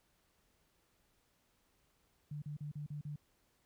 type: tone bursts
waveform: sine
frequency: 147.7 Hz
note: D3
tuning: 10 cents sharp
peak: -40 dBFS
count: 6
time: 2.31-3.16 s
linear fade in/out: 5 ms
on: 110 ms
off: 38 ms
effects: pink hiss -75 dBFS RMS until 3.65 s